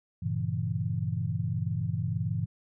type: chord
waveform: sine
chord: G diminished seventh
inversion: none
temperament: equal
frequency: 98 / 116.54 / 138.59 / 164.81 Hz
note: G2 / Bb2 / Db3 / Fb3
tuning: 0 / 0 / 0 / 0 cents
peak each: -33 / -32 / -35 / -33 dBFS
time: 0.22-2.46 s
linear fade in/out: 10 ms
effects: none